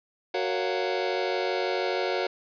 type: chord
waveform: sawtooth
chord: Gb major seventh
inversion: none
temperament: just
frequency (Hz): 370 / 462.5 / 555 / 693.7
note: Gb4 / Bb4 / Db5 / F5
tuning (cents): 0 / -14 / +2 / -12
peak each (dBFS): -25 / -27 / -27 / -29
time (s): 0.34-2.27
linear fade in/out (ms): 5
effects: resampled to 11025 Hz + 9-bit

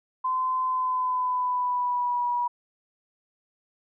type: tone with pitch glide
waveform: sine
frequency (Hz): 1027 to 969.4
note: C6 to B5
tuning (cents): -33 to -32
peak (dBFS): -23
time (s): 0.24-2.48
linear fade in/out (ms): 10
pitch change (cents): -99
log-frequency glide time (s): 0.64-2.28
effects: none

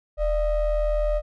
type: ring-modulated tone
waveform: triangle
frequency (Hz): 320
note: D#4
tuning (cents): +49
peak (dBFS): -15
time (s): 0.17-1.22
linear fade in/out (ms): 50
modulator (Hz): 280
effects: none

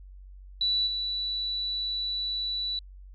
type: tone with level steps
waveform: sine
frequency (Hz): 3951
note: B7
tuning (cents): 0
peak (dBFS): -23 / -28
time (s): 0.61-2.79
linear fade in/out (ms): 2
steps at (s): 0.86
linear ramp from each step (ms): 20
effects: added 47 Hz sine -44 dBFS peak until 3.14 s

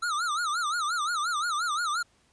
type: tone with vibrato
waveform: square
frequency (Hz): 1302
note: E6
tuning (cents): -22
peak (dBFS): -27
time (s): 0.02-2.03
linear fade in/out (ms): 10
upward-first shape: sine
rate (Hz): 5.7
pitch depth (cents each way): 180
effects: pink hiss -65 dBFS RMS until 2.32 s + resampled to 22050 Hz

